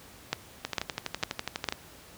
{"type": "two click trains", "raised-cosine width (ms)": 0.2, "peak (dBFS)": [-13, -9], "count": [14, 4], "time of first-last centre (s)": [[0.65, 1.724], [0.33, 1.687]], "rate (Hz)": [12.1, 2.21], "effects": ["pink hiss -51 dBFS RMS until 2.17 s", "high-pass 60 Hz 12 dB/octave"]}